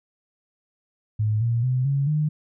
sine tone with pitch steps, 107.3 / 117.01 / 127.6 / 139.15 / 151.75 Hz, A2 / A#2 / C3 / C#3 / D#3, -43 / +7 / -43 / +7 / -43 cents, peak -19 dBFS, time 1.19-2.29 s, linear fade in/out 10 ms, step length 220 ms, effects none

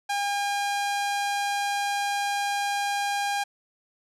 sawtooth tone, 808 Hz, G#5, 48 cents flat, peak -21 dBFS, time 0.09-3.44 s, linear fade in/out 10 ms, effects low-pass 10000 Hz 12 dB/octave

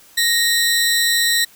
sawtooth tone pair together, 1864.7 / 3995 Hz, A#6 / B7, 0 / +19 cents, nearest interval octave + minor second, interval 1319 cents, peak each -14 dBFS, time 0.17-1.45 s, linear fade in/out 10 ms, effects white hiss -48 dBFS RMS until 1.55 s

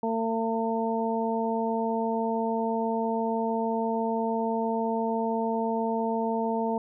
harmonic tone, 226.1 Hz, A3, 47 cents sharp, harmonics 1 / 2 / 3 / 4, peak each -29 / -30 / -32 / -31 dBFS, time 0.03-6.78 s, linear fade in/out 2 ms, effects none

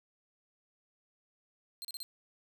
sawtooth tone bursts, 4170 Hz, C8, 7 cents flat, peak -37 dBFS, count 4, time 1.82-2.03 s, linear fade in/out 0 ms, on 27 ms, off 34 ms, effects none

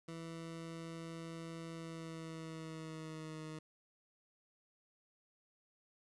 20% pulse tone with pitch glide, 164.8 to 156.45 Hz, E3 to D#3, 0 to +10 cents, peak -40 dBFS, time 0.08-3.59 s, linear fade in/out 5 ms, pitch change -90 cents, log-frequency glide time 1.71-3.44 s, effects resampled to 22050 Hz + 12-bit

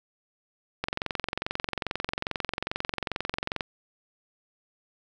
click train, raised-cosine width 0.3 ms, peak -12 dBFS, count 63, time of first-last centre 0.84-3.608 s, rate 22.4 Hz, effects none

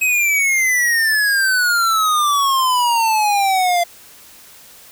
square exponential sweep, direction down, 2562 to 686 Hz, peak -14 dBFS, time 0.01-3.84 s, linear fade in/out 10 ms, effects white hiss -43 dBFS RMS until 4.91 s

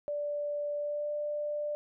sine tone with pitch glide, 585 to 592.1 Hz, D5 to D5, -7 to +14 cents, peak -31 dBFS, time 0.08-1.75 s, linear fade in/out 0 ms, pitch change +21 cents, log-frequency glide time 0.76-1.11 s, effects none

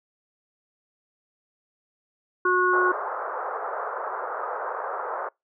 harmonic tone, 364.3 Hz, F#4, 27 cents flat, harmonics 1 / 3 / 4, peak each -23 / -23 / -23 dBFS, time 2.45-2.92 s, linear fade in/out 5 ms
white band-pass noise, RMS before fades -31 dBFS, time 2.73-5.29 s, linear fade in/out 5 ms, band 430 to 1400 Hz, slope 48 dB/octave
effects noise-tail reverb RT60 0.2 s tail -26 dB re dry

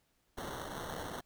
blue noise with sample-and-hold, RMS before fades -42 dBFS, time 0.37-1.21 s, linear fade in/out 10 ms, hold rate 2450 Hz, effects pink hiss -75 dBFS RMS until 1.25 s

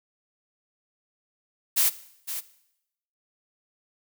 blue noise with echo, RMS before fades -21 dBFS, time 1.76-1.9 s, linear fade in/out 20 ms, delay 510 ms, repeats 1, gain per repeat -11 dB, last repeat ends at 2.41 s, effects noise-tail reverb RT60 0.8 s tail -17 dB re dry

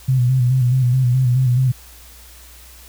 sine tone with vibrato, 126.7 Hz, B2, 45 cents sharp, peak -12 dBFS, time 0.08-1.72 s, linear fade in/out 10 ms, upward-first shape square, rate 4.7 Hz, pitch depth 53 cents each way, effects added 60 Hz sine -43 dBFS peak until 2.88 s + white hiss -44 dBFS RMS until 2.88 s

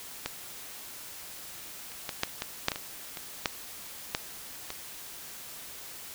clicks, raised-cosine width 0.2 ms, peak -13 / -29 / -15 / -8 / -14 / -6 / -13 / -18 / -21 / -8 / -9 / -18 dBFS, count 12, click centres 0.26 / 1.918 / 2.092 / 2.234 / 2.421 / 2.684 / 2.718 / 2.759 / 3.172 / 3.458 / 4.149 / 4.704 s, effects white hiss -44 dBFS RMS until 6.14 s

